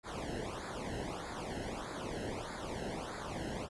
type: noise with flanger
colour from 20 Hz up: brown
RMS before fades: -41 dBFS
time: 0.03-3.69 s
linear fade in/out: 50 ms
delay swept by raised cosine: 0.34 to 0.86 ms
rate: 1.6 Hz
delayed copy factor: -0.95
effects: resampled to 24000 Hz